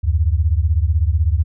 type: beating tone pair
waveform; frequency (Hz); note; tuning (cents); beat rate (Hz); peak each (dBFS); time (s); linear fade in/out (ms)
sine; 73.8 / 89.8; D2 / F2; +9 / +49; 16; -15 / -17; 0.03-1.44; 20
effects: none